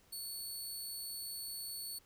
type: tone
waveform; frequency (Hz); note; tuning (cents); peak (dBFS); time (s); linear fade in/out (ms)
15% pulse; 4435; C#8; 0; -35; 0.12-1.99; 10
effects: pink hiss -67 dBFS RMS until 2.05 s